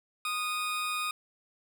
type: tone with amplitude modulation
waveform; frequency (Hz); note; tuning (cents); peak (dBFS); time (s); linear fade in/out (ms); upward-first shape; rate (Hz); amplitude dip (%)
20% pulse; 1238; D#6; -9; -24; 0.25-1.11; 2; sine; 191; 30
effects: none